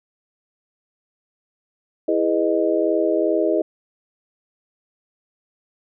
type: chord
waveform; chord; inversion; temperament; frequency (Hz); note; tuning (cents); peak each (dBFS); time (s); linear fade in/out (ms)
sine; E major seventh; none; just; 329.6 / 412 / 494.4 / 618.1; E4 / G#4 / B4 / D#5; 0 / -14 / +2 / -12; -21 / -22 / -25 / -21; 2.08-3.62; 5
effects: none